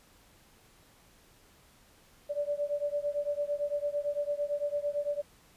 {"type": "beating tone pair", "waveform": "sine", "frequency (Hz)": [578, 586.9], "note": ["D5", "D5"], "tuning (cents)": [-28, -1], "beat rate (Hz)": 8.9, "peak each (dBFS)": [-32, -33], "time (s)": [2.29, 5.22], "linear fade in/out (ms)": 20, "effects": ["pink hiss -61 dBFS RMS until 5.56 s", "resampled to 32000 Hz"]}